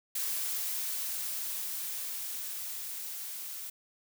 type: noise with level ramp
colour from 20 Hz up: blue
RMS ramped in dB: -33 to -41 dBFS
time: 0.15-3.7 s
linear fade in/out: 5 ms
effects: none